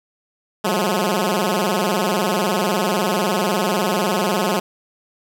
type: tone with vibrato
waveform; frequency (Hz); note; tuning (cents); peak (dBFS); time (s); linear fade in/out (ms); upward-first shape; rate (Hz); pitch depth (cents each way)
10% pulse; 195.5; G3; -4; -9; 0.64-4.6; 10; square; 20; 150
effects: none